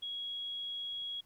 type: tone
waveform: sine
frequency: 3318 Hz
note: G#7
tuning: 2 cents flat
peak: -37 dBFS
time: 0.02-1.21 s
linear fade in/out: 10 ms
effects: pink hiss -69 dBFS RMS until 1.25 s